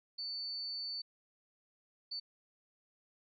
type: tone bursts at uneven times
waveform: sine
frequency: 4500 Hz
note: C#8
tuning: 25 cents sharp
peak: -38 dBFS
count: 2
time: 0.18-1.02 / 2.11-2.2 s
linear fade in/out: 10 ms
effects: none